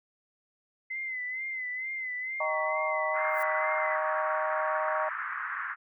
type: tone with vibrato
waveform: sine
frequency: 2046 Hz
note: C7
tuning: 39 cents flat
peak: -32 dBFS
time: 0.9-3.96 s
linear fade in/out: 10 ms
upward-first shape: sine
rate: 2.2 Hz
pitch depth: 56 cents each way
type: chord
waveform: sine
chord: Eb dominant seventh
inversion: none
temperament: just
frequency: 622.3 / 777.8 / 933.4 / 1120.1 Hz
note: Eb5 / G5 / Bb5 / Db6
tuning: 0 / -14 / +2 / +18 cents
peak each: -31 / -37 / -35 / -33 dBFS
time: 2.4-5.09 s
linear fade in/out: 5 ms
type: band-pass noise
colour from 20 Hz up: white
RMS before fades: -35 dBFS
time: 3.13-5.76 s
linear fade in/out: 50 ms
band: 1100 to 1800 Hz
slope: 48 dB/octave
type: noise with exponential growth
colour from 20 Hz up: violet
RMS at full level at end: -41 dBFS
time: 3.25-3.43 s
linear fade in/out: 5 ms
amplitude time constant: 38 ms
effects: none